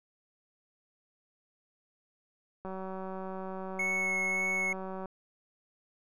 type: click train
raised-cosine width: 1 ms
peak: -27 dBFS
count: 456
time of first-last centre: 2.65-5.057 s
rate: 189 Hz
type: tone with vibrato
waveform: triangle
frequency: 2195 Hz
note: C#7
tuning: 18 cents flat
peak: -27 dBFS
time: 3.79-4.73 s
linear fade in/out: 5 ms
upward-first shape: sine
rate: 1.8 Hz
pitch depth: 10 cents each way
effects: none